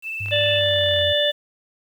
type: tone with vibrato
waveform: sine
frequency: 2648 Hz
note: E7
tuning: 7 cents sharp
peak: -26 dBFS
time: 0.02-0.62 s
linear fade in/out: 50 ms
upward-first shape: sine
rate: 20 Hz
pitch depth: 26 cents each way
type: tone with pitch glide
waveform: sine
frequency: 101.7 to 89.56 Hz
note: G#2 to F2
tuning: -36 to +44 cents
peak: -28 dBFS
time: 0.2-1.13 s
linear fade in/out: 10 ms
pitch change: -220 cents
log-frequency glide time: 0.49-1.01 s
type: click train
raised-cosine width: 0.3 ms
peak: -23 dBFS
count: 31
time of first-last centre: 0.26-1.012 s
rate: 39.9 Hz
type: harmonic tone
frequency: 587.3 Hz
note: D5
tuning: in tune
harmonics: 1 / 3 / 5 / 6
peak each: -20 / -26 / -25 / -21 dBFS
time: 0.31-1.32 s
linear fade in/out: 20 ms
effects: 8-bit